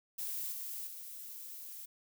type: noise with level steps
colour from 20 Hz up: violet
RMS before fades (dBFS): -39 / -42 / -47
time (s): 0.18-1.86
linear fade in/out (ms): 10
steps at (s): 0.52 / 0.87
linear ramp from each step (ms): 2
effects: none